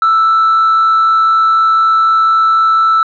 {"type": "tone with frequency modulation", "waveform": "sine", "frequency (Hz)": 1323, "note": "E6", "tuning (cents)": 6, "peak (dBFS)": -5, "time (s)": [0.02, 3.03], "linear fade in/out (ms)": 2, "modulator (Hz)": 104, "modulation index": 0.27, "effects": ["tanh soft clip ceiling -5 dBFS"]}